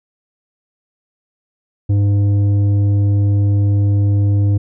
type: tone with tanh clipping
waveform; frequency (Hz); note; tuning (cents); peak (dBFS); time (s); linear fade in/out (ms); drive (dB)
sine; 101.1; G#2; -46; -12; 1.89-4.58; 10; 8
effects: none